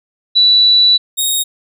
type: tone pair in turn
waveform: sine / 15% pulse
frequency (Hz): 3951 / 3745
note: B7 / A#7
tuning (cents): 0 / +7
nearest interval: minor second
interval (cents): 93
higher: first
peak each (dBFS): -6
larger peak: neither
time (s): 0.35-0.98 / 1.17-1.44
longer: first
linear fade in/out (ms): 20
effects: none